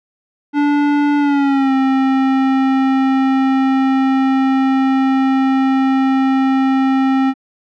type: tone with pitch glide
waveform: square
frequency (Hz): 290.4 to 266.3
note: D4 to C4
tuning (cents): -19 to +31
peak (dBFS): -12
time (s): 0.53-7.34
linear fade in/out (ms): 50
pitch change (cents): -150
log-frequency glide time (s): 1.18-1.73
effects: low-pass 2000 Hz 12 dB/octave